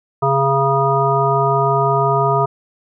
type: harmonic tone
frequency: 137.1 Hz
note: C#3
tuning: 19 cents flat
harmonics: 1 / 3 / 5 / 7 / 9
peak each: -19 / -19 / -19 / -19 / -19 dBFS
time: 0.22-2.46 s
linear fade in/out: 10 ms
effects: none